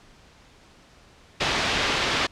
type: low-pass noise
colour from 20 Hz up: white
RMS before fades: -24 dBFS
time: 1.4-2.27 s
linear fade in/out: 10 ms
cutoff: 3700 Hz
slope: 12 dB/octave
effects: pink hiss -53 dBFS RMS until 2.31 s + low-pass 6000 Hz 12 dB/octave